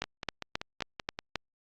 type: two click trains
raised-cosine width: 0.2 ms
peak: -18 / -12 dBFS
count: 7 / 6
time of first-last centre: 0.04-1.189 / 0.02-1.357 s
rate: 5.22 / 3.74 Hz
effects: low-pass 5000 Hz 12 dB/octave + Opus 48 kbps